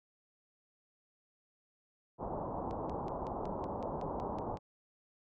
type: low-pass noise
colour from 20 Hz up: white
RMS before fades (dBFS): -39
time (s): 2.18-4.59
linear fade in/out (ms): 50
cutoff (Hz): 1000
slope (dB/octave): 48
type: click train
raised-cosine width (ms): 0.2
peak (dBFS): -36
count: 11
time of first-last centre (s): 2.71-4.572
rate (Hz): 5.37
effects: none